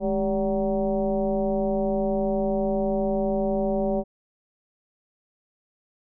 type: tone with frequency modulation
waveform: sine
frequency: 392.1 Hz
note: G4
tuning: in tune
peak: -21 dBFS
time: 0-4.04 s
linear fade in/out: 50 ms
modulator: 183 Hz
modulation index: 1.6
effects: none